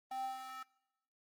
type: tone with high-pass filter sweep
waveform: square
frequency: 260.3 Hz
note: C4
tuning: 9 cents flat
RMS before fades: -43 dBFS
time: 0.11-0.63 s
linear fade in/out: 5 ms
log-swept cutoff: 690 to 1200 Hz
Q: 7.1
effects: noise-tail reverb RT60 0.9 s tail -23 dB re dry + Opus 24 kbps